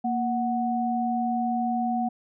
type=tone pair together; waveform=sine; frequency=233.8 / 740 Hz; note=A#3 / F#5; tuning=+5 / 0 cents; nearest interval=octave + minor sixth; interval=1995 cents; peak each=-26 dBFS; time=0.04-2.09 s; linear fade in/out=10 ms; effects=none